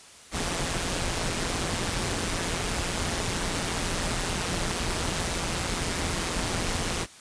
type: noise with amplitude modulation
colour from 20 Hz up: pink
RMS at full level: -26 dBFS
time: 0.31-7.07 s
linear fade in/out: 50 ms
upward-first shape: sine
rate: 173 Hz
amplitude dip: 60%
effects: white hiss -49 dBFS RMS until 7.2 s + resampled to 22050 Hz